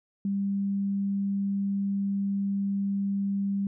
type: tone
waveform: sine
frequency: 198.3 Hz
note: G3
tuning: 20 cents sharp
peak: -25 dBFS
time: 0.25-3.67 s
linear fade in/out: 2 ms
effects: none